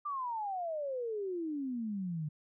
sine exponential sweep, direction down, 1200 to 146.9 Hz, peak -34 dBFS, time 0.05-2.29 s, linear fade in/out 10 ms, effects none

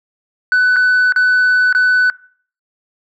sine tone with dropouts, 1497 Hz, F#6, 20 cents sharp, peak -6 dBFS, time 0.52-2.1 s, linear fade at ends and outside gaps 1 ms, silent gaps 0.761-0.765 / 1.123-1.161 / 1.727-1.749 s, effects noise-tail reverb RT60 0.5 s tail -23 dB re dry + tanh soft clip ceiling -8 dBFS

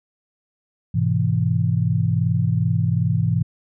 sine chord, E major, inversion first, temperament equal with one note detuned, 103.83 / 126.43 / 164.81 Hz, G#2 / B2 / E3, 0 / +41 / 0 cents, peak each -21 dBFS, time 0.94-3.43 s, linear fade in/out 10 ms, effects none

